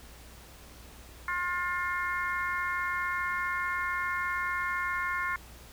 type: harmonic tone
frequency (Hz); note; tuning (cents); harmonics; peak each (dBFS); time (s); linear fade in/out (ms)
355.3; F4; +30; 3 / 4 / 5 / 6; -33 / -34 / -35 / -36; 1.28-5.36; 2
effects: added 60 Hz sine -51 dBFS peak until 5.72 s + pink hiss -52 dBFS RMS until 5.72 s